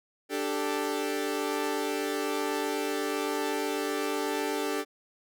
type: chord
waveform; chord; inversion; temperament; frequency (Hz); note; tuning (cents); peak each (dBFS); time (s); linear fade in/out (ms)
sawtooth; D suspended fourth; none; equal; 293.7 / 392 / 440; D4 / G4 / A4; 0 / 0 / 0; -29; 0.29-4.85; 50
effects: none